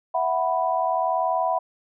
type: chord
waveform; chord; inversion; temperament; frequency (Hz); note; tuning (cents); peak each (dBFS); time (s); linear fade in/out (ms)
sine; E suspended second; none; equal; 659.3 / 740 / 987.8; E5 / F#5 / B5; 0 / 0 / 0; -25 / -24 / -25; 0.14-1.59; 10
effects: none